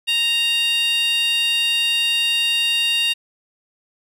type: tone with high-pass filter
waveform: 15% pulse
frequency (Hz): 930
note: A#5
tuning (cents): -4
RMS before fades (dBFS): -19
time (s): 0.07-3.14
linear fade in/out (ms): 20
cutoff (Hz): 3100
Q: 6.2
effects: resampled to 32000 Hz